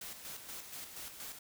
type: noise with tremolo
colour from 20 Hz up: white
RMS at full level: -45 dBFS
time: 0.01-1.39 s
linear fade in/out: 5 ms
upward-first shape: square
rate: 4.2 Hz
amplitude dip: 50%
effects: none

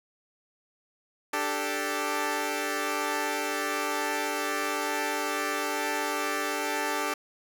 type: chord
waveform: 10% pulse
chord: D suspended fourth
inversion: none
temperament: equal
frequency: 293.7 / 392 / 440 Hz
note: D4 / G4 / A4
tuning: 0 / 0 / 0 cents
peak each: -24 dBFS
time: 1.33-7.14 s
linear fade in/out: 5 ms
effects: none

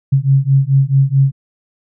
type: beating tone pair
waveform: sine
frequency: 134.1 / 138.7 Hz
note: C3 / C#3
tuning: +43 / +1 cents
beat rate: 4.6 Hz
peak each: -12 dBFS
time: 0.12-1.32 s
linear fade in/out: 10 ms
effects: none

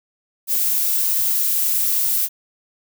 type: noise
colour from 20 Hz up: violet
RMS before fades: -19 dBFS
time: 0.47-2.29 s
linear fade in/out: 50 ms
effects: none

